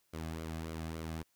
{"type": "tone with flanger", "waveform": "sawtooth", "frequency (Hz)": 80.6, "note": "E2", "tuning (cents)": -38, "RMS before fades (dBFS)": -41, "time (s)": [0.13, 1.23], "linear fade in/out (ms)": 10, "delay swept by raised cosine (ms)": [1.1, 2.2], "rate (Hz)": 3.5, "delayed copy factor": -0.55, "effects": ["white hiss -75 dBFS RMS until 1.35 s"]}